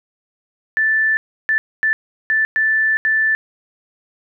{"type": "tone bursts at uneven times", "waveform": "sine", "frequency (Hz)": 1760, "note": "A6", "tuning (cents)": 0, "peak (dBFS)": -13, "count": 6, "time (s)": [[0.77, 1.17], [1.49, 1.58], [1.83, 1.93], [2.3, 2.45], [2.56, 2.97], [3.05, 3.35]], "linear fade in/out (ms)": 0, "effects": []}